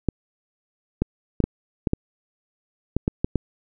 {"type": "clicks", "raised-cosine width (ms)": 3, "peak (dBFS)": -7, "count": 10, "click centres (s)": [0.087, 1.02, 1.403, 1.44, 1.872, 1.934, 2.966, 3.079, 3.245, 3.357], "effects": []}